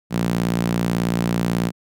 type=tone with high-pass filter; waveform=sawtooth; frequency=58.27 Hz; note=A#1; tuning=in tune; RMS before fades=-21 dBFS; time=0.1-1.72 s; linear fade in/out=50 ms; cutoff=170 Hz; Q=2.5; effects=none

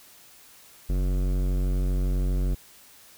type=tone with hard clipping; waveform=sine; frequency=46.25 Hz; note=F#1; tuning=in tune; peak=-24 dBFS; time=0.89-2.55 s; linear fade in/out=10 ms; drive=16 dB; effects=white hiss -52 dBFS RMS until 3.17 s

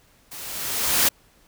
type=noise with level ramp; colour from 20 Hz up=white; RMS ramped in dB=-38 to -17 dBFS; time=0.31-1.09 s; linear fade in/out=10 ms; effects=pink hiss -58 dBFS RMS until 1.47 s

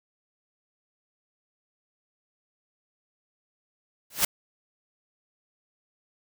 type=noise with exponential growth; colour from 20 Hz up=white; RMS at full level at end=-17 dBFS; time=4.1-4.25 s; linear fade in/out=5 ms; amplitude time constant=32 ms; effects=none

